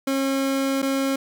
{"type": "tone with dropouts", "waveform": "30% pulse", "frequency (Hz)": 271, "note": "C#4", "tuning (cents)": -39, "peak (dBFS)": -18, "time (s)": [0.07, 1.16], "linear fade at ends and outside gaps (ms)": 5, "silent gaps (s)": [0.82, 0.826], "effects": []}